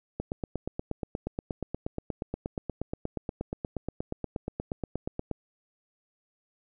click train, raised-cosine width 2 ms, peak -18 dBFS, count 44, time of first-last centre 0.2-5.313 s, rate 8.41 Hz, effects none

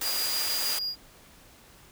white high-pass noise, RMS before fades -31 dBFS, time 0.01-0.79 s, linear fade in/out 5 ms, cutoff 360 Hz, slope 12 dB/octave
triangle tone with tremolo, 4846 Hz, D#8, 47 cents flat, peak -27 dBFS, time 0.02-0.96 s, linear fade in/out 50 ms, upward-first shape square, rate 6.3 Hz, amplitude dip 25%
effects pink hiss -54 dBFS RMS until 1.91 s

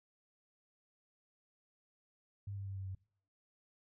sine tone with pitch steps, 100 / 98.68 / 97.38 / 96.09 / 94.82 Hz, G2 / G2 / G2 / G2 / F#2, +35 / +12 / -11 / -34 / +43 cents, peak -40 dBFS, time 2.47-2.95 s, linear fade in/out 5 ms, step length 96 ms, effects noise-tail reverb RT60 0.5 s tail -22 dB re dry

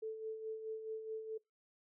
sine tone with tremolo, 440 Hz, A4, in tune, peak -38 dBFS, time 0.02-1.38 s, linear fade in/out 10 ms, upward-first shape sine, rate 4.7 Hz, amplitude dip 55%, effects noise-tail reverb RT60 0.2 s tail -24 dB re dry

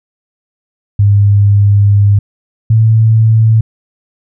sine tone pair in turn, 101.5 / 111.22 Hz, G#2 / A2, -39 / +19 cents, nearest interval major second, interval 158 cents, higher second, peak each -4 dBFS, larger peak neither, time 0.99-2.19 / 2.7-3.61 s, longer first, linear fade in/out 5 ms, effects none

